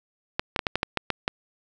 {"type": "clicks", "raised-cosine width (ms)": 0.3, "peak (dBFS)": -7, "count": 9, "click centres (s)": [0.395, 0.562, 0.592, 0.668, 0.756, 0.831, 0.973, 1.103, 1.279], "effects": []}